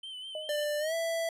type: tone with vibrato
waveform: triangle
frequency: 3063 Hz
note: G7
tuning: 41 cents flat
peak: -38 dBFS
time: 0.03-0.64 s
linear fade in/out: 5 ms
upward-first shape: sine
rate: 5 Hz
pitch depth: 47 cents each way
type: tone with exponential decay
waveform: sine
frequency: 618 Hz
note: D#5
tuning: 12 cents flat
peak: -33 dBFS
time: 0.35-0.76 s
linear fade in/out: 2 ms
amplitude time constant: 88 ms
type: tone with pitch glide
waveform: square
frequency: 593 to 661.8 Hz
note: D5 to E5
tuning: +17 to +7 cents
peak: -30 dBFS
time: 0.49-1.29 s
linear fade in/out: 2 ms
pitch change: +190 cents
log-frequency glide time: 0.79-0.94 s
effects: resampled to 32000 Hz